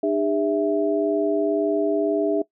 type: tone cluster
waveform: sine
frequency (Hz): 302.8 / 404.7 / 656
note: D#4 / G#4 / E5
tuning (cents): -47 / -45 / -9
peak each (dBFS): -23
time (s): 0.03-2.42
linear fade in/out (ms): 5
effects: noise-tail reverb RT60 0.1 s tail -20 dB re dry